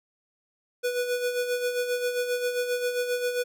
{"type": "tone with tremolo", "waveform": "square", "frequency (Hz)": 491.4, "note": "B4", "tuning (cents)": -9, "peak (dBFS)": -24, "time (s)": [0.83, 3.44], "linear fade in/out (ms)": 20, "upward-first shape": "sine", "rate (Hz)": 7.5, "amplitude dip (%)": 55, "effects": []}